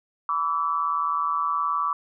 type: tone with amplitude modulation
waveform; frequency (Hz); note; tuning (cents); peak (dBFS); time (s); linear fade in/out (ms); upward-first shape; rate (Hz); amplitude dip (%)
sine; 1152; D6; -34; -18; 0.29-1.93; 2; sine; 159; 85
effects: none